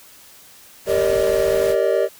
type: noise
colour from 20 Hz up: pink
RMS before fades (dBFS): -31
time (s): 0.85-1.76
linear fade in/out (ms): 50
type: chord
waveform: triangle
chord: Eb major seventh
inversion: first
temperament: equal with one note detuned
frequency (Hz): 392 / 466.2 / 572.6 / 622.3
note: G4 / Bb4 / D5 / Eb5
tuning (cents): 0 / 0 / -44 / 0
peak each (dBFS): -19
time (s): 0.86-2.09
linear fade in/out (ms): 50
effects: white hiss -46 dBFS RMS until 2.19 s